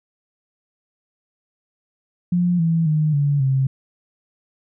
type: tone with pitch steps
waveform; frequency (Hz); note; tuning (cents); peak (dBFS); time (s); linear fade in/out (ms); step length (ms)
sine; 176.5 / 164.68 / 153.65 / 143.36 / 133.76; F3 / E3 / D#3 / D3 / C3; +19 / -1 / -21 / -41 / +39; -15; 2.32-3.67; 5; 270
effects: none